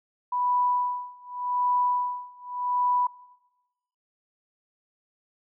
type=tone with tremolo; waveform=sine; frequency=987 Hz; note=B5; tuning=1 cent flat; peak=-20 dBFS; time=0.32-3.07 s; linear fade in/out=5 ms; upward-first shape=sine; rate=0.86 Hz; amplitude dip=95%; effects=noise-tail reverb RT60 1.0 s tail -19 dB re dry